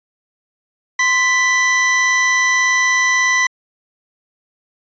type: tone pair together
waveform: 45% pulse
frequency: 1038.3 / 1980 Hz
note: C6 / B6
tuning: -14 / +4 cents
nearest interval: major seventh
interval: 1118 cents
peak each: -20 / -13 dBFS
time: 0.99-3.47 s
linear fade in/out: 5 ms
effects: resampled to 16000 Hz